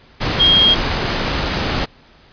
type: tone in noise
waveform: sine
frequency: 3242 Hz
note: G#7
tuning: 42 cents flat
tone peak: -9 dBFS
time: 0.39-0.75 s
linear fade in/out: 20 ms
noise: pink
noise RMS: -19 dBFS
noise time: 0.2-1.86 s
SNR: +7 dB
effects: pink hiss -48 dBFS RMS until 2.32 s + resampled to 11025 Hz